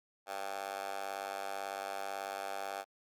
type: tone with high-pass filter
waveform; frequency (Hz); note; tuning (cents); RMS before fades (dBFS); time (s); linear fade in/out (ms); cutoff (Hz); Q
10% pulse; 98.1; G2; +2; -40; 0.26-2.85; 50; 790; 4.3
effects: MP3 96 kbps